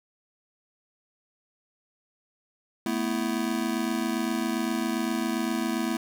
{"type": "chord", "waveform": "square", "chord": "A suspended second", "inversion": "none", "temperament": "just", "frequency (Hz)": [220, 247.5, 330], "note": ["A3", "B3", "E4"], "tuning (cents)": [0, 4, 2], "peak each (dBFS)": -31, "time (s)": [2.86, 5.97], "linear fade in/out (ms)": 2, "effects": []}